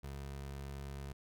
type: tone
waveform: 25% pulse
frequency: 69.2 Hz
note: C#2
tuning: 2 cents flat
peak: -39 dBFS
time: 0.03-1.13 s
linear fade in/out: 10 ms
effects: none